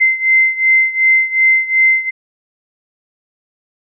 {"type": "beating tone pair", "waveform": "sine", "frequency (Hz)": [2073, 2075.7], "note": ["C7", "C7"], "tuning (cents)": [-17, -14], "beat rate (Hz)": 2.7, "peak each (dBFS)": [-11, -14], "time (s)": [0, 2.11], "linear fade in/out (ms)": 20, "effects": []}